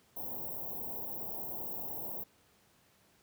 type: band-stop noise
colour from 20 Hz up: white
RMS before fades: -40 dBFS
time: 0.16-2.24 s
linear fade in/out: 10 ms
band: 910 to 14000 Hz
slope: 48 dB/octave
effects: pink hiss -67 dBFS RMS until 3.22 s + high-pass 80 Hz 12 dB/octave